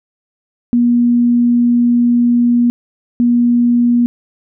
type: tone bursts at uneven times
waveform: sine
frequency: 240 Hz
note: B3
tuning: 49 cents flat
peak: -8 dBFS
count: 2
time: 0.73-2.7 / 3.2-4.06 s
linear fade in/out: 0 ms
effects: none